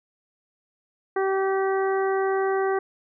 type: harmonic tone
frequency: 386 Hz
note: G4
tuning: 27 cents flat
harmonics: 1 / 2 / 3 / 4 / 5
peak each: -22 / -28 / -32 / -34 / -36 dBFS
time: 1.16-2.79 s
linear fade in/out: 5 ms
effects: none